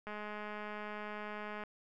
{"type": "click train", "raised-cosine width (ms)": 0.5, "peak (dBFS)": -29, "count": 330, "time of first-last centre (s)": [0.07, 1.637], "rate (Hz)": 210, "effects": []}